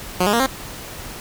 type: tone with pitch steps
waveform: 10% pulse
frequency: 181.4 / 206 / 233.9 / 265.6 Hz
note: F#3 / G#3 / A#3 / C4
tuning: -34 / -14 / +6 / +26 cents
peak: -7 dBFS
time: 0.2-0.464 s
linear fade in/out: 5 ms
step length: 66 ms
effects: pink hiss -34 dBFS RMS until 1.2 s